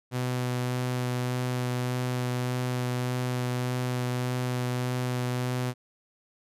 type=tone with vibrato; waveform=sawtooth; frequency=125 Hz; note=B2; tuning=21 cents sharp; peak=-23 dBFS; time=0.11-5.74 s; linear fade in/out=50 ms; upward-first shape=sine; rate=1.7 Hz; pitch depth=10 cents each way; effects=resampled to 32000 Hz